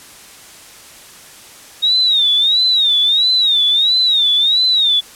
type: tone with vibrato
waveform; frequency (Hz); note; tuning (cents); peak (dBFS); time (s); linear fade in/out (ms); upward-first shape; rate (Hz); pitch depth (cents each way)
sine; 3729; A#7; 0; -10; 1.82-5.01; 20; sine; 1.5; 140
effects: white hiss -39 dBFS RMS until 5.15 s + low-pass 11000 Hz 12 dB/octave